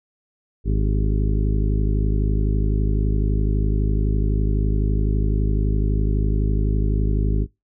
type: harmonic tone with a mistuned harmonic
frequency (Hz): 51.91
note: G#1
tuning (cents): 0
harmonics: 1 / 2 / 3 / 4 / 5 / 6 / 7 / 8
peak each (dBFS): -18 / -24 / -28 / -30 / -32 / -34 / -35 / -36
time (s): 0.64-7.47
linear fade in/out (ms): 50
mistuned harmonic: 7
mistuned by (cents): +79
effects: noise-tail reverb RT60 0.2 s tail -23 dB re dry